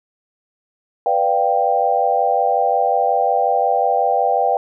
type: chord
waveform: sine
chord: G dominant seventh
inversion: first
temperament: equal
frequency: 493.9 / 587.3 / 698.5 / 784 Hz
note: B4 / D5 / F5 / G5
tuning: 0 / 0 / 0 / 0 cents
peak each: -21 / -22 / -19 / -17 dBFS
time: 1.06-4.57 s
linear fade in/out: 2 ms
effects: none